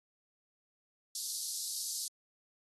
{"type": "high-pass noise", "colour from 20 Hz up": "pink", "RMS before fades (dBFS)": -38, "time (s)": [1.15, 2.08], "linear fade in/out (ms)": 2, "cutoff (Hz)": 4200, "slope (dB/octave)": 48, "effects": ["AAC 32 kbps"]}